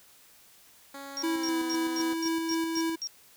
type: tone with pitch glide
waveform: 10% pulse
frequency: 277.2 to 252.7 Hz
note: C#4 to B3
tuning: 0 to +40 cents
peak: -32 dBFS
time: 0.94-2.14 s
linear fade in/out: 5 ms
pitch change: -160 cents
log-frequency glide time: 1.28-1.59 s
type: tone bursts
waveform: sine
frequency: 5588 Hz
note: F8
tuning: in tune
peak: -31 dBFS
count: 8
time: 1.17-3.072 s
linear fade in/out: 0 ms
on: 54 ms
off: 210 ms
type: tone with tremolo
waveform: square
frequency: 327.6 Hz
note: E4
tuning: 11 cents flat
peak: -27 dBFS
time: 1.23-2.96 s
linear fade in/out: 10 ms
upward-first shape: square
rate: 3.9 Hz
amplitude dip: 30%
effects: white hiss -57 dBFS RMS until 3.36 s